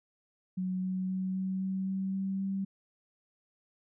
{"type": "tone with pitch steps", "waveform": "sine", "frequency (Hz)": [185, 186.29, 187.58, 188.89, 190.2, 191.52, 192.86, 194.2], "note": ["F#3", "F#3", "F#3", "F#3", "F#3", "G3", "G3", "G3"], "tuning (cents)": [0, 12, 24, 36, 48, -40, -28, -16], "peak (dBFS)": -30, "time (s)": [0.57, 2.65], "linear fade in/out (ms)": 10, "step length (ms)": 260, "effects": []}